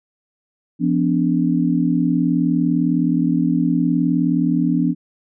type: tone cluster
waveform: sine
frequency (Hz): 171.4 / 250.4 / 289.8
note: F3 / B3 / D4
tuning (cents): -32 / +24 / -23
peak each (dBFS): -19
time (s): 0.79-4.95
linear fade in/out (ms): 50
effects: none